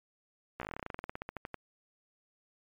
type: slowing click train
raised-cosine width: 0.5 ms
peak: -23 dBFS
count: 23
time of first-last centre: 0.6-1.543 s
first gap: 15 ms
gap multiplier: 1.09
effects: MP3 96 kbps